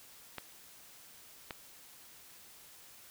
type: clicks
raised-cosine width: 0.3 ms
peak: -23 dBFS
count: 2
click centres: 0.383 / 1.508 s
effects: white hiss -56 dBFS RMS until 3.1 s